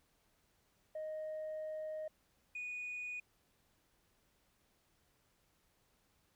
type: tone pair in turn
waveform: sine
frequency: 622.3 / 2468 Hz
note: D#5 / D#7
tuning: 0 / -15 cents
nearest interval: 2 octaves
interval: 2385 cents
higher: second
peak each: -38 / -39 dBFS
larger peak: first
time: 0.95-2.08 / 2.55-3.2 s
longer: first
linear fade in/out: 5 ms
effects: tanh soft clip ceiling -38 dBFS + pink hiss -75 dBFS RMS until 6.35 s